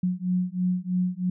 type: beating tone pair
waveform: sine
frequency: 180 / 183.1 Hz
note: F#3 / F#3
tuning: -47 / -18 cents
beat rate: 3.1 Hz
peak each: -26 dBFS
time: 0.03-1.3 s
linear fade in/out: 5 ms
effects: none